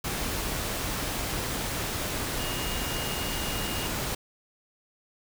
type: tone in noise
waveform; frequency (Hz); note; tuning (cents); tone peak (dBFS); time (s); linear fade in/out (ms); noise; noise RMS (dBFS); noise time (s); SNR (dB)
sine; 2849; F7; +34; -38; 2.39-3.87; 5; pink; -31; 0.04-4.15; -10
effects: none